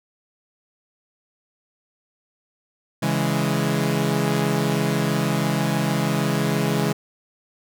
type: chord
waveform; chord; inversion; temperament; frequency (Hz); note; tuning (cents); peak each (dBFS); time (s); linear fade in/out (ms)
sawtooth; C# minor; none; equal; 138.59 / 164.81 / 207.7; C#3 / E3 / G#3; 0 / 0 / 0; -20; 3.02-6.93; 10
effects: none